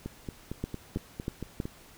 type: two click trains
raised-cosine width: 3 ms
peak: -18 / -22 dBFS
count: 4 / 8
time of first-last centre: 0.64-1.602 / 0.06-1.655 s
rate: 3.12 / 4.39 Hz
effects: pink hiss -54 dBFS RMS until 1.97 s